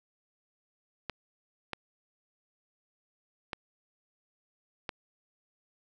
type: clicks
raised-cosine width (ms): 0.3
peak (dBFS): -18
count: 4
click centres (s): 1.097 / 1.733 / 3.532 / 4.892
effects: none